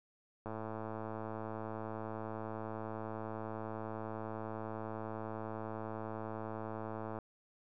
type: click train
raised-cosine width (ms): 1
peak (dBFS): -28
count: 741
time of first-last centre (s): 0.46-7.187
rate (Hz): 110
effects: none